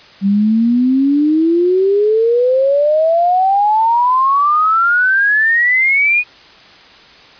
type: exponential sweep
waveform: sine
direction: up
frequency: 193 to 2489 Hz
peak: -9 dBFS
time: 0.21-6.24 s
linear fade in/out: 50 ms
effects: white hiss -41 dBFS RMS until 7.39 s + resampled to 11025 Hz